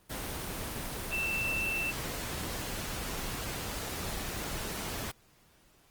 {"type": "tone in noise", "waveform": "sine", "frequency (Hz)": 2671, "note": "E7", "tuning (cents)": 22, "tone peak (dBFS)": -30, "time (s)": [1.11, 1.92], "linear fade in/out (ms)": 20, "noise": "pink", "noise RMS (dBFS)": -37, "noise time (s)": [0.09, 5.12], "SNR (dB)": 4, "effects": ["pink hiss -64 dBFS RMS until 5.9 s", "Opus 24 kbps"]}